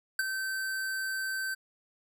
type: tone with ADSR envelope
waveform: square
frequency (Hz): 1546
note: G6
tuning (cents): -24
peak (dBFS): -24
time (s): 0.19-1.55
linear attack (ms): 3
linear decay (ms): 25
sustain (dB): -8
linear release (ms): 16
effects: none